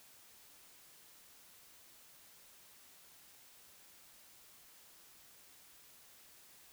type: silence
effects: white hiss -61 dBFS RMS until 6.72 s